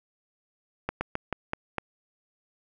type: slowing click train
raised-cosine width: 0.5 ms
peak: -13 dBFS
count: 6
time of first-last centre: 0.89-1.783 s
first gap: 120 ms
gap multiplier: 1.2
effects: none